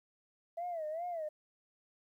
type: tone with vibrato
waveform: sine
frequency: 659.3 Hz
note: E5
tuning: in tune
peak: -35 dBFS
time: 0.57-1.29 s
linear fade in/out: 10 ms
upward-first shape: sine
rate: 2.5 Hz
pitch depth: 140 cents each way
effects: tanh soft clip ceiling -32 dBFS + 12-bit